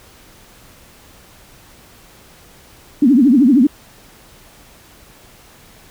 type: tone with vibrato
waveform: sine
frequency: 261.6 Hz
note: C4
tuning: in tune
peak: -7 dBFS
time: 3.02-3.67 s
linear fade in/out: 5 ms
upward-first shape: triangle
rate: 13 Hz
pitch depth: 290 cents each way
effects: pink hiss -45 dBFS RMS until 5.9 s